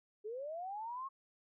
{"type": "linear sweep", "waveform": "sine", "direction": "up", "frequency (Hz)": [405.5, 1100], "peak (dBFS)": -40, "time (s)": [0.24, 1.09], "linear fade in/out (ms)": 20, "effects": []}